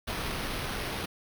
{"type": "noise with sample-and-hold", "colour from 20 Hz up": "pink", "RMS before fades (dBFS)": -34, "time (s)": [0.07, 1.06], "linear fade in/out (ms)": 10, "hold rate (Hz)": 7350, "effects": []}